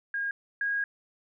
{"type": "tone pair in turn", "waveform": "sine", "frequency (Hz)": [1626, 1638.3], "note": ["G#6", "G#6"], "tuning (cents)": [-37, -24], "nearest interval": "unison", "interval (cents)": 13, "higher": "second", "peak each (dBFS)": [-28, -26], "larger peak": "second", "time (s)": [[0.14, 0.31], [0.61, 0.84]], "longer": "second", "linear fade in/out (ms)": 2, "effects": []}